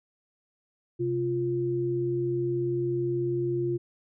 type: tone pair together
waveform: sine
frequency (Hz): 130.81 / 349.2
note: C3 / F4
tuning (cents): 0 / 0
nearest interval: octave + perfect fourth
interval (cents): 1700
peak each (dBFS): -31 / -26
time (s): 0.99-3.78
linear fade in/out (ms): 20
effects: none